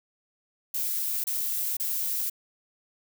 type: noise bursts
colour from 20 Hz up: violet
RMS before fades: -29 dBFS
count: 3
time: 0.74-2.298 s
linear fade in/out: 5 ms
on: 500 ms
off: 29 ms
effects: none